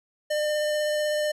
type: tone with vibrato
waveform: square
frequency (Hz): 602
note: D5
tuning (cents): +43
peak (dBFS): -24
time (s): 0.3-1.32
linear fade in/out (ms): 10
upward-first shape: sine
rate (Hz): 16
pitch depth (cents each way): 9
effects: low-pass 11000 Hz 12 dB/octave